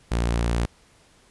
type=tone; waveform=sawtooth; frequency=58.27 Hz; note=A#1; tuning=in tune; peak=-17 dBFS; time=0.11-0.66 s; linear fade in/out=10 ms; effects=pink hiss -57 dBFS RMS until 1.3 s + resampled to 24000 Hz